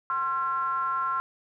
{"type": "ring-modulated tone", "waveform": "triangle", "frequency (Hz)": 152.5, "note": "D#3", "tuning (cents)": -34, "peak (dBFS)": -20, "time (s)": [0.1, 1.2], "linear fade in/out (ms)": 0, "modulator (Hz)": 1210, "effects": []}